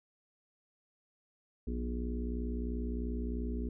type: harmonic tone with a mistuned harmonic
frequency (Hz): 60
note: B1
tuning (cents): -49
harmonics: 1 / 3 / 4 / 5 / 6 / 7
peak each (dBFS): -35 / -47 / -39 / -47 / -46 / -46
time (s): 1.67-3.69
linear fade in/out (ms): 5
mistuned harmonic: 3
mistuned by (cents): -29
effects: none